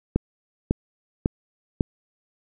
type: click train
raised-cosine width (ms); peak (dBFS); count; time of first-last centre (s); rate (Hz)
3; -6; 4; 0.16-1.808; 1.82
effects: none